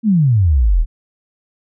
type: exponential sweep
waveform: sine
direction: down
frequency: 233.1 to 35.05 Hz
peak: -9 dBFS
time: 0.03-0.86 s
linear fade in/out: 50 ms
effects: none